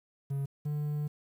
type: tone pair in turn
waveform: triangle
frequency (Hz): 138.59 / 148.39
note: C#3 / D3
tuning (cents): 0 / +18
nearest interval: minor second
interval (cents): 118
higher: second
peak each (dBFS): -28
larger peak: neither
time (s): 0.3-0.46 / 0.65-1.08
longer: second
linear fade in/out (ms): 10
effects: 10-bit